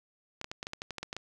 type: clicks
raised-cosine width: 0.2 ms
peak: -20 dBFS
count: 12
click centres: 0.414 / 0.444 / 0.515 / 0.629 / 0.669 / 0.734 / 0.819 / 0.907 / 0.983 / 1.03 / 1.129 / 1.166 s
effects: none